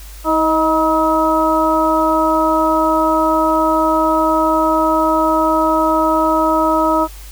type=harmonic tone with a mistuned harmonic; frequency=319.4 Hz; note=D#4; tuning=45 cents sharp; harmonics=1 / 2 / 3 / 4; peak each=-17 / -17 / -17 / -17 dBFS; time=0.24-7.08 s; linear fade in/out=50 ms; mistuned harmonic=2; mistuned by=-31 cents; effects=added 50 Hz sine -32 dBFS peak until 7.31 s + white hiss -40 dBFS RMS until 7.31 s